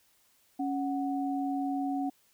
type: tone pair together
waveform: sine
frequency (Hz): 277.2 / 740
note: C#4 / F#5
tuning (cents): 0 / 0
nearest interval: octave + perfect fourth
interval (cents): 1700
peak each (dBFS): -30 / -34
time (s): 0.59-2.1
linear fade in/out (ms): 10
effects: white hiss -67 dBFS RMS until 2.33 s